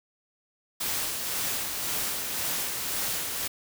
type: noise with tremolo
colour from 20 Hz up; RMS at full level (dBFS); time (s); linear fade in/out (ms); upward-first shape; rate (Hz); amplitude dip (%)
white; -29; 0.8-3.48; 10; sine; 1.9; 35
effects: none